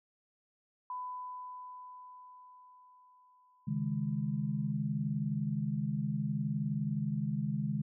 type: tone with exponential decay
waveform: sine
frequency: 1000 Hz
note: B5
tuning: 21 cents sharp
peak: -36 dBFS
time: 0.9-4.72 s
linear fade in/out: 2 ms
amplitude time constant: 830 ms
type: chord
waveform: sine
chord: C# suspended second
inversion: none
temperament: equal with one note detuned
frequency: 136.21 / 155.56 / 207.7 Hz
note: C#3 / D#3 / G#3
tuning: -30 / 0 / 0 cents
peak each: -36 / -35 / -35 dBFS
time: 3.67-7.82 s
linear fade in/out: 10 ms
effects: none